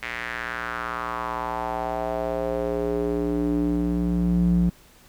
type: tone with band-pass filter sweep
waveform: square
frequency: 58.9 Hz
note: A#1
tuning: 19 cents sharp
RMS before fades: -25 dBFS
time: 0.02-4.7 s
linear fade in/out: 10 ms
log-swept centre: 2100 to 160 Hz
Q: 3.2
effects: pink hiss -53 dBFS RMS until 5.08 s